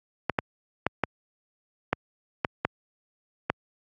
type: clicks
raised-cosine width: 0.5 ms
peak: -7 dBFS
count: 8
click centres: 0.297 / 0.388 / 0.866 / 1.037 / 1.93 / 2.448 / 2.65 / 3.5 s
effects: high-pass 80 Hz 12 dB/octave + AAC 48 kbps